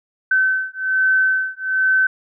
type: beating tone pair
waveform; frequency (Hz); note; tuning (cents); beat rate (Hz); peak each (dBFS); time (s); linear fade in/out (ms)
sine; 1530 / 1531.2; G6 / G6; -42 / -41; 1.2; -18; 0.31-2.07; 5
effects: none